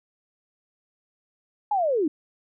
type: linear sweep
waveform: sine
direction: down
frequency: 858 to 280.4 Hz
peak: -20 dBFS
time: 1.71-2.08 s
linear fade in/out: 5 ms
effects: none